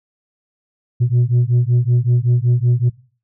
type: beating tone pair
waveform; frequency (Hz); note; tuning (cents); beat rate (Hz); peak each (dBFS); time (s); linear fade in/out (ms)
sine; 119.2 / 124.5; A#2 / B2; +39 / +14; 5.3; -13; 1-2.9; 20
effects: noise-tail reverb RT60 0.4 s tail -21 dB re dry + tanh soft clip ceiling -9 dBFS